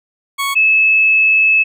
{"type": "tone pair in turn", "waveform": ["20% pulse", "sine"], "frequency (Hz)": [1108.7, 2601], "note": ["C#6", "E7"], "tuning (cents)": [0, -24], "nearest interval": "octave + minor third", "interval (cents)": 1476, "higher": "second", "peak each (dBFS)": [-11, -8], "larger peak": "second", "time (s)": [[0.38, 0.55], [0.55, 1.64]], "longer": "second", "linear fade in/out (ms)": 20, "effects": []}